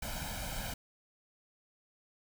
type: noise with comb filter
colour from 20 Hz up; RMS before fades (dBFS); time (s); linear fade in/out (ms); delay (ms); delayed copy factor
pink; -39; 0.02-0.74; 5; 1.3; +0.9
effects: none